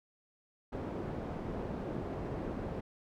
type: low-pass noise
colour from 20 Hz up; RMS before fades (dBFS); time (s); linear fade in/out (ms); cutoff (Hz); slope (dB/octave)
white; -39; 0.72-2.81; 10; 450; 12
effects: none